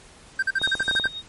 triangle tone bursts, 1568 Hz, G6, in tune, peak -17 dBFS, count 9, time 0.39-1.074 s, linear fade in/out 5 ms, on 36 ms, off 45 ms
sine tone with tremolo, 3729 Hz, A#7, in tune, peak -22 dBFS, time 0.58-1.22 s, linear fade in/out 50 ms, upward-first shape sine, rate 3.3 Hz, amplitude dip 85%
clicks, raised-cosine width 1 ms, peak -18 dBFS, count 9, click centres 0.616 / 0.675 / 0.753 / 0.805 / 0.881 / 0.912 / 0.952 / 0.998 / 1.056 s
violet noise, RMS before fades -34 dBFS, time 0.62-0.99 s, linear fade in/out 2 ms
effects pink hiss -49 dBFS RMS until 1.28 s + MP3 48 kbps

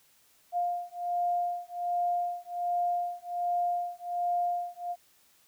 sine beating tone pair, 703 / 704.3 Hz, F5 / F5, +11 / +14 cents, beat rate 1.3 Hz, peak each -31 dBFS, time 0.52-4.96 s, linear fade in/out 50 ms, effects white hiss -64 dBFS RMS until 5.47 s

